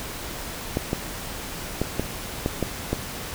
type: clicks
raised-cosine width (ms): 2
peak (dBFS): -9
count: 7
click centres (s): 0.771 / 0.931 / 1.816 / 1.996 / 2.461 / 2.627 / 2.93
effects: pink hiss -34 dBFS RMS until 3.34 s